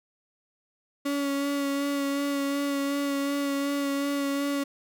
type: tone with vibrato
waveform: 35% pulse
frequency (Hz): 281.1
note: C#4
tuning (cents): +24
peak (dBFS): -24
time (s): 1.05-4.64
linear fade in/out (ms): 10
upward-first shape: sine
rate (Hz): 2.7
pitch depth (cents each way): 17
effects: none